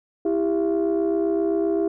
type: tone cluster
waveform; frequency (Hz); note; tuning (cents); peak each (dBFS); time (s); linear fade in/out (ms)
sine; 329.7 / 397.4 / 673; E4 / G4 / E5; 0 / +24 / +36; -21 / -21 / -29; 0.25-1.88; 5
effects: tanh soft clip ceiling -14 dBFS